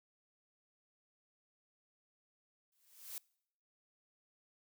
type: noise with exponential growth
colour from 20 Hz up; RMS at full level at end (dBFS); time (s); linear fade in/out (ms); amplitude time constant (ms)
blue; -42; 2.72-3.18; 2; 100
effects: noise-tail reverb RT60 0.7 s tail -25 dB re dry